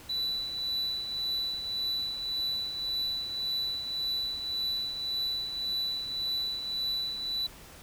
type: tone with tremolo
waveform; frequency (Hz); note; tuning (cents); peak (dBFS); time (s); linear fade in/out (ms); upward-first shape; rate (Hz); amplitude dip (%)
sine; 3967; B7; +7; -25; 0.09-7.47; 10; triangle; 1.8; 65
effects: tanh soft clip ceiling -27 dBFS + pink hiss -50 dBFS RMS until 7.82 s